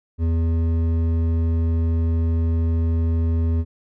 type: tone with hard clipping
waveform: triangle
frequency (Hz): 82.41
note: E2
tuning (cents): 0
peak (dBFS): -19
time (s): 0.18-3.65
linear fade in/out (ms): 50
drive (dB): 13
effects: none